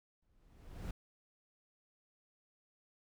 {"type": "noise with exponential growth", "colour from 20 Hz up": "brown", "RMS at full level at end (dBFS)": -39, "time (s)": [0.22, 0.91], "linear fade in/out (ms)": 5, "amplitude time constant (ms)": 150, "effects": []}